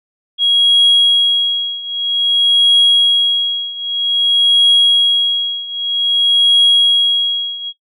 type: tone with tremolo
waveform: sine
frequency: 3300 Hz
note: G#7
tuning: 12 cents flat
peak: -4 dBFS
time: 0.38-7.73 s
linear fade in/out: 50 ms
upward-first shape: triangle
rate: 0.52 Hz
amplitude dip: 90%
effects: noise-tail reverb RT60 0.1 s tail -17 dB re dry + tanh soft clip ceiling -4 dBFS